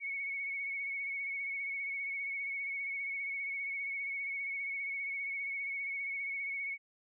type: tone with vibrato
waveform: sine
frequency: 2217 Hz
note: C#7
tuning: in tune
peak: -35 dBFS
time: 0-6.78 s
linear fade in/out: 50 ms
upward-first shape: triangle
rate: 15 Hz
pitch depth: 38 cents each way
effects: none